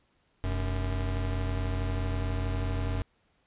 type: tone pair together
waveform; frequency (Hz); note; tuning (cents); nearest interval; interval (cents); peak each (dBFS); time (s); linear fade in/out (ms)
square; 43.17 / 92.5; F1 / F#2; -19 / 0; octave + minor second; 1319; -32 / -31; 0.44-3.02; 0
effects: pink hiss -70 dBFS RMS until 3.46 s + resampled to 8000 Hz